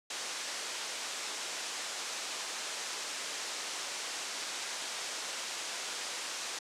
white low-pass noise, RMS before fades -39 dBFS, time 0.1-6.59 s, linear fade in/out 5 ms, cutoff 7700 Hz, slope 24 dB/octave, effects high-pass 400 Hz 12 dB/octave + low-pass 12000 Hz 12 dB/octave

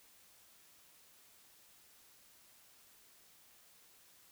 silence, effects white hiss -64 dBFS RMS until 4.31 s

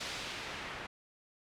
white noise with low-pass filter sweep, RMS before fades -42 dBFS, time 0-0.87 s, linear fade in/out 10 ms, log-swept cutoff 4700 to 2000 Hz, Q 0.88, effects none

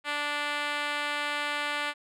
5% pulse tone with band-pass filter, 292.9 Hz, D4, 5 cents flat, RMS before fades -31 dBFS, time 0.04-1.94 s, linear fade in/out 50 ms, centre 1600 Hz, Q 0.55, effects none

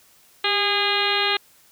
harmonic tone with a mistuned harmonic, 408.9 Hz, G#4, 27 cents flat, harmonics 1 / 2 / 3 / 4 / 5 / 6 / 7 / 8 / 9 / 10, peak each -28 / -28 / -28 / -28 / -28 / -28 / -28 / -28 / -28 / -28 dBFS, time 0.44-1.37 s, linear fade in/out 5 ms, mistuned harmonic 1, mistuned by -47 cents, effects white hiss -55 dBFS RMS until 1.71 s

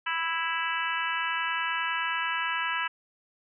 harmonic tone, 329.6 Hz, E4, in tune, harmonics 3 / 4 / 5 / 6 / 7 / 8 / 9, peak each -33 / -34 / -32 / -37 / -39 / -35 / -37 dBFS, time 0.06-2.88 s, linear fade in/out 10 ms, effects none

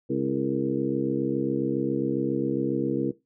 harmonic tone with a mistuned harmonic, 67.3 Hz, C2, 49 cents sharp, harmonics 2 / 3 / 4 / 5 / 6 / 7, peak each -33 / -33 / -28 / -28 / -34 / -31 dBFS, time 0.09-3.12 s, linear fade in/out 20 ms, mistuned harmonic 6, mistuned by +63 cents, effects noise-tail reverb RT60 0.2 s tail -17 dB re dry

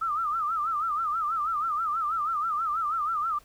sine tone with vibrato, 1263 Hz, D#6, 26 cents sharp, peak -25 dBFS, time 0.01-3.39 s, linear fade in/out 10 ms, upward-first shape sine, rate 6.2 Hz, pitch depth 130 cents each way, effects added 50 Hz sine -60 dBFS peak until 3.44 s + pink hiss -58 dBFS RMS until 3.44 s

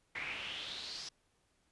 brown noise with band-pass filter sweep, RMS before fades -43 dBFS, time 0.15-1.09 s, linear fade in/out 5 ms, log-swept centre 2100 to 5300 Hz, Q 4.9, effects pink hiss -75 dBFS RMS until 1.71 s + resampled to 24000 Hz

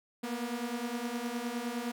sawtooth beating tone pair, 233.3 / 243 Hz, A#3 / B3, +2 / -28 cents, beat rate 9.7 Hz, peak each -34 / -32 dBFS, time 0.23-1.92 s, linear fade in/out 10 ms, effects none

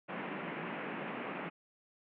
pink band-pass noise, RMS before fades -41 dBFS, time 0.08-1.5 s, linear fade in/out 20 ms, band 160 to 2700 Hz, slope 48 dB/octave, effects none

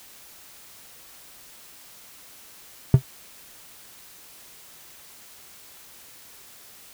triangle tone with exponential decay, 130.81 Hz, C3, in tune, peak -3 dBFS, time 2.94-3.02 s, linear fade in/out 2 ms, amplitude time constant 16 ms, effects white hiss -48 dBFS RMS until 6.93 s

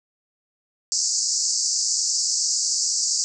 white band-pass noise, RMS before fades -23 dBFS, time 0.92-3.24 s, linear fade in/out 0 ms, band 4600 to 7700 Hz, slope 96 dB/octave, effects none

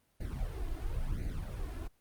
brown noise with flanger, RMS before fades -36 dBFS, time 0.2-1.88 s, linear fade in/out 10 ms, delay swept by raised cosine 0.45 to 2.95 ms, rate 0.96 Hz, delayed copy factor +1, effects pink hiss -73 dBFS RMS until 2 s + Opus 32 kbps

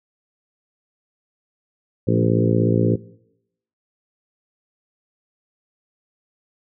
harmonic tone with a mistuned harmonic, 56.5 Hz, A1, 47 cents sharp, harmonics 2 / 3 / 4 / 5 / 6 / 7 / 8 / 9, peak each -20 / -22 / -23 / -24 / -25 / -25 / -26 / -27 dBFS, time 2.07-2.96 s, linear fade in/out 10 ms, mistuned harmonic 3, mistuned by +44 cents, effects noise-tail reverb RT60 0.8 s tail -20 dB re dry

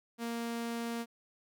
sawtooth tone, 233.1 Hz, A#3, in tune, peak -31 dBFS, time 0.18-1.06 s, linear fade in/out 50 ms, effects none

